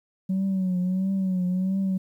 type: tone with vibrato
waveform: sine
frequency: 186.9 Hz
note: F#3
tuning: 18 cents sharp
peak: -20 dBFS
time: 0.29-1.98 s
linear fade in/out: 10 ms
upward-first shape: triangle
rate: 1.5 Hz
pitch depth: 74 cents each way
effects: tanh soft clip ceiling -20 dBFS + 10-bit